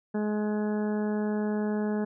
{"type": "harmonic tone", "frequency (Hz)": 210.9, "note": "G#3", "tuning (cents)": 27, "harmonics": [1, 2, 3, 4, 5, 6, 7, 8], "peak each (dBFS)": [-27, -32, -39, -41, -48, -52, -47, -47], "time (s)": [0.14, 2.05], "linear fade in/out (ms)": 10, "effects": []}